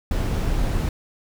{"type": "noise", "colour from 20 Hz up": "brown", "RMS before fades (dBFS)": -22, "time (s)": [0.11, 0.89], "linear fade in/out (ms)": 2, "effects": []}